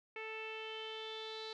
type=tone with low-pass filter sweep; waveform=sawtooth; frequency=440 Hz; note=A4; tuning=in tune; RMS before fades=-45 dBFS; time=0.16-1.53 s; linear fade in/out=2 ms; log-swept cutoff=2400 to 4100 Hz; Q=7; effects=none